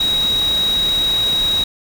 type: tone in noise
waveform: sine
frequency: 3817 Hz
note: A#7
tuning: 40 cents sharp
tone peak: -14 dBFS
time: 0-1.64 s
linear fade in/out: 5 ms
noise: pink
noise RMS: -28 dBFS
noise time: 0-1.64 s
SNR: +11 dB
effects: none